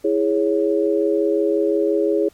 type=chord; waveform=sine; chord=C# minor; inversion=first; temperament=equal; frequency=329.6 / 415.3 / 554.4 Hz; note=E4 / G#4 / C#5; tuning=0 / 0 / 0 cents; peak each=-20 / -18 / -22 dBFS; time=0.04-2.29 s; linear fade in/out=10 ms; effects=pink hiss -54 dBFS RMS until 2.33 s + MP3 64 kbps